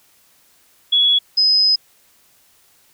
sine tone pair in turn, 3372 / 5052 Hz, G#7 / D#8, +26 / +26 cents, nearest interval perfect fifth, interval 700 cents, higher second, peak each -11 / -11 dBFS, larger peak neither, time 0.92-1.19 / 1.37-1.76 s, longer second, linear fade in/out 10 ms, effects white hiss -55 dBFS RMS until 2.93 s

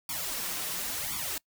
white noise with flanger, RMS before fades -34 dBFS, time 0.09-1.38 s, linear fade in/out 2 ms, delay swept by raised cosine 0.87 to 6.77 ms, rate 0.95 Hz, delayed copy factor +0.95, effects noise-tail reverb RT60 0.1 s tail -24 dB re dry

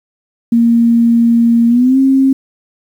sine tone with pitch glide, 233.1 to 267.8 Hz, A#3 to C4, 0 to +40 cents, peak -6 dBFS, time 0.52-2.33 s, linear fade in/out 5 ms, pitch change +240 cents, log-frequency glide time 1.68-1.98 s, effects 7-bit

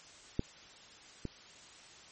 clicks, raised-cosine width 3 ms, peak -17 / -24 dBFS, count 2, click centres 0.394 / 1.253 s, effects white hiss -55 dBFS RMS until 2.11 s + MP3 32 kbps

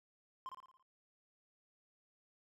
triangle tone with echo, 1046.5 Hz, C6, in tune, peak -40 dBFS, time 0.46-0.49 s, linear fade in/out 0 ms, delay 56 ms, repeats 6, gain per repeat -5 dB, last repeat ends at 0.826 s, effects none

